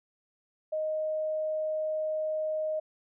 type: tone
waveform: sine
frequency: 622.3 Hz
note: D#5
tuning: in tune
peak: -28 dBFS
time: 0.72-2.8 s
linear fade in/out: 10 ms
effects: none